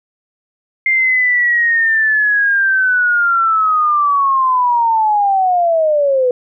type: linear sweep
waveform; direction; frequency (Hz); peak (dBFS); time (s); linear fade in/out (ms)
sine; down; 2111 to 490; -10; 0.86-6.31; 2
effects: none